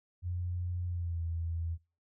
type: tone with pitch glide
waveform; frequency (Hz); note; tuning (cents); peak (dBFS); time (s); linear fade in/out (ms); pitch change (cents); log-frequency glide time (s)
sine; 88.7 to 83.24; F2 to E2; +27 to +17; -32; 0.22-1.78; 50; -110; 0.87-1.22
effects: noise-tail reverb RT60 0.4 s tail -26 dB re dry